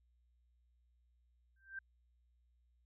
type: tone with exponential growth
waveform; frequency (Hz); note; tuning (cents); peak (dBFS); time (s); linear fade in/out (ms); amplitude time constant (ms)
sine; 1568; G6; 0; -39; 1.56-1.79; 5; 48
effects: added 60 Hz sine -70 dBFS peak until 2.85 s